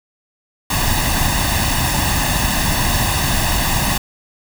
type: noise with comb filter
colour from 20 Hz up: pink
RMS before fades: -17 dBFS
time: 0.7-3.98 s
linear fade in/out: 5 ms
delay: 1.1 ms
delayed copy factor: +0.7
effects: none